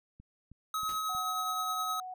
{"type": "click train", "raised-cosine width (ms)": 5, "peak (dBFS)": -39, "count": 4, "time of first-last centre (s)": [0.2, 1.149], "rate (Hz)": 3.16}
{"type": "tone with tremolo", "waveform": "square", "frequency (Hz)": 1276, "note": "D#6", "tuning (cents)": 43, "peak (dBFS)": -31, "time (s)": [0.74, 2], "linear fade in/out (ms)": 2, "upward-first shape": "triangle", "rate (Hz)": 9.6, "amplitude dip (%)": 30}
{"type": "noise with exponential decay", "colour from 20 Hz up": "pink", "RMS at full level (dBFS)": -44, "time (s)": [0.89, 1.07], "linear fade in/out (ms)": 1, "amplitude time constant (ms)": 39}
{"type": "tone", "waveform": "sine", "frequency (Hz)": 740, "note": "F#5", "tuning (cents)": 0, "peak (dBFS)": -39, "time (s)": [1.09, 2.14], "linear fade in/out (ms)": 5}
{"effects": []}